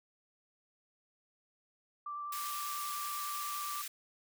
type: tone with vibrato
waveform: sine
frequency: 1173 Hz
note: D6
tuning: 2 cents flat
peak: -38 dBFS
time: 2.06-3.82 s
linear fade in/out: 5 ms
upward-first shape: triangle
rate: 10 Hz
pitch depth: 13 cents each way
type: high-pass noise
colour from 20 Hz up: white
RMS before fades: -42 dBFS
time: 2.32-3.88 s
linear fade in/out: 5 ms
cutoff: 1400 Hz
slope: 24 dB/octave
effects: none